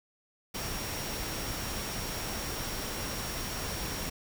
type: tone in noise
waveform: sine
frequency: 5588 Hz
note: F8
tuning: in tune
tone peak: -43 dBFS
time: 0.54-4.1 s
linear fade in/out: 10 ms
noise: pink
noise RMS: -36 dBFS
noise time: 0.54-4.1 s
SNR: -10 dB
effects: none